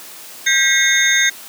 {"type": "tone cluster", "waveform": "sine", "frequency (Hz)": [1590, 1938, 2153, 3664, 6410], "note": ["G6", "B6", "C7", "A#7", "G8"], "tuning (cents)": [24, -33, 49, -31, 38], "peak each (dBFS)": -18, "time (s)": [0.46, 1.3], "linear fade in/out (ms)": 10, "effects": ["white hiss -36 dBFS RMS until 1.48 s", "high-pass 200 Hz 12 dB/octave"]}